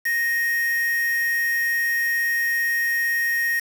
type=tone with quantisation; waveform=triangle; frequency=1864.7 Hz; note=A#6; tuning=in tune; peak=-18 dBFS; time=0.05-3.6 s; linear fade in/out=10 ms; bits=5; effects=none

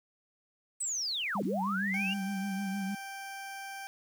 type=linear two-way sweep; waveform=sine; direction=down then up; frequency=8260 to 160.5 to 2893 Hz; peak=-31 dBFS; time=0.8-2.14 s; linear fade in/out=10 ms; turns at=1.43 s
type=tone with vibrato; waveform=sine; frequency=196 Hz; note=G3; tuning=in tune; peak=-32 dBFS; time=1.35-2.95 s; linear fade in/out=5 ms; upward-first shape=sine; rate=6.5 Hz; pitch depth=59 cents each way
type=tone; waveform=20% pulse; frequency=784 Hz; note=G5; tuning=in tune; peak=-35 dBFS; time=1.94-3.87 s; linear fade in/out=0 ms
effects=9-bit

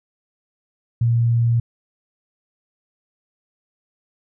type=tone; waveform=sine; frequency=117.3 Hz; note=A#2; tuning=11 cents sharp; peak=-14 dBFS; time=1.01-1.6 s; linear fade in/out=5 ms; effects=none

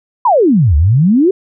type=exponential two-way sweep; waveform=sine; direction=down then up; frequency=1046.5 to 69.3 to 400.5 Hz; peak=-6 dBFS; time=0.25-1.31 s; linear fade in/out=5 ms; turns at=0.76 s; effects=none

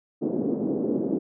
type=band-pass noise; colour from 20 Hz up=pink; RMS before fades=-26 dBFS; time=0.21-1.19 s; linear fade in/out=20 ms; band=220 to 430 Hz; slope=24 dB/octave; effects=none

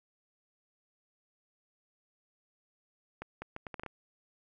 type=accelerating click train; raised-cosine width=0.5 ms; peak=-25 dBFS; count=8; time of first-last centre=3.22-3.863 s; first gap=200 ms; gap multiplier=0.72; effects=none

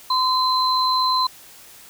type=tone pair together; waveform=sine; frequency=1025 / 4074 Hz; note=C6 / C8; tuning=-36 / -47 cents; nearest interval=2 octaves; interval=2389 cents; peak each=-18 / -21 dBFS; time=0.1-1.27 s; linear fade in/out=5 ms; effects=white hiss -45 dBFS RMS until 1.89 s

